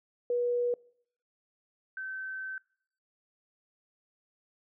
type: tone pair in turn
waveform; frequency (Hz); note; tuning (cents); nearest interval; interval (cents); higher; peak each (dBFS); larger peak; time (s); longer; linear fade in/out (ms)
sine; 484.7 / 1538.8; B4 / G6; -32 / -33; octave + minor sixth; 1999; second; -26 / -35; first; 0.3-0.74 / 1.97-2.58; second; 2
effects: noise-tail reverb RT60 0.6 s tail -24 dB re dry